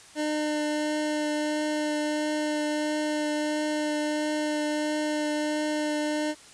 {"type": "tone with vibrato", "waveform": "25% pulse", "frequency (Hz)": 302, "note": "D4", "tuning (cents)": 48, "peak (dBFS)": -22, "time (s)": [0.15, 6.35], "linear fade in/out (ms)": 50, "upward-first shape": "triangle", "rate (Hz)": 1.5, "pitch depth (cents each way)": 11, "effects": ["white hiss -50 dBFS RMS until 6.53 s", "resampled to 22050 Hz"]}